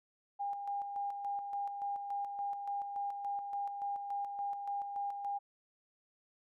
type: tone with tremolo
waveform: sine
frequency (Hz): 806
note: G5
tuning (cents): +48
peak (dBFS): -34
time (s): 0.39-5.39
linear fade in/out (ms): 20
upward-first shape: square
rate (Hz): 3.5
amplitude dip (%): 45
effects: none